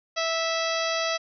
harmonic tone with a mistuned harmonic, 656 Hz, E5, 9 cents flat, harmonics 1 / 2 / 3 / 4 / 5 / 6 / 7 / 8 / 9, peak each -28 / -31 / -33 / -34 / -35 / -36 / -36 / -37 / -38 dBFS, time 0.16-1.18 s, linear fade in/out 20 ms, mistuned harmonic 7, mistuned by +33 cents, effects none

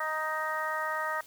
harmonic tone, 312 Hz, D#4, 5 cents sharp, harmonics 2 / 3 / 4 / 5 / 6, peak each -37 / -36 / -34 / -39 / -35 dBFS, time 0-1.21 s, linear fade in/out 5 ms, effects white hiss -54 dBFS RMS until 1.26 s

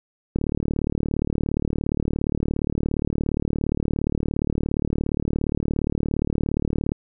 click train, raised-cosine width 3 ms, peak -10 dBFS, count 245, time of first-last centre 0.36-6.919 s, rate 37.2 Hz, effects none

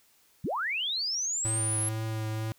sine linear sweep, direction up, 98.5 to 11175 Hz, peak -28 dBFS, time 0.44-1.89 s, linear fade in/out 5 ms
square tone with vibrato, 110 Hz, A2, in tune, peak -31 dBFS, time 1.45-2.52 s, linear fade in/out 0 ms, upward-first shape triangle, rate 2.1 Hz, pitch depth 17 cents each way
effects white hiss -64 dBFS RMS until 2.58 s

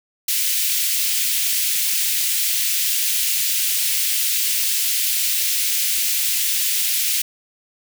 white high-pass noise, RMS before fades -20 dBFS, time 0.28-7.22 s, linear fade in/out 5 ms, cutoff 2200 Hz, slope 24 dB/octave, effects none

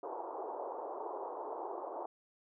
white band-pass noise, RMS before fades -42 dBFS, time 0.03-2.06 s, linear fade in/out 2 ms, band 340 to 1000 Hz, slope 48 dB/octave, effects none

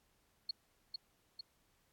sine tone with echo, 4330 Hz, C#8, 41 cents flat, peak -34 dBFS, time 0.49-0.51 s, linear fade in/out 5 ms, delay 450 ms, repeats 2, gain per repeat -4 dB, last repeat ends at 1.41 s, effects pink hiss -75 dBFS RMS until 1.92 s + AAC 64 kbps

